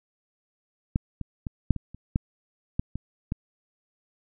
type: clicks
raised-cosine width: 5 ms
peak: -10 / -20 / -19 / -6 / -20 / -29 / -10 / -12 / -19 / -15 dBFS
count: 10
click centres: 0.959 / 1.213 / 1.468 / 1.707 / 1.763 / 1.946 / 2.159 / 2.795 / 2.956 / 3.321 s
effects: none